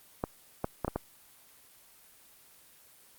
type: clicks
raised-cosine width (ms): 1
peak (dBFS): -15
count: 5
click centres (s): 0.239 / 0.644 / 0.847 / 0.88 / 0.96
effects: white hiss -58 dBFS RMS until 3.18 s + Opus 24 kbps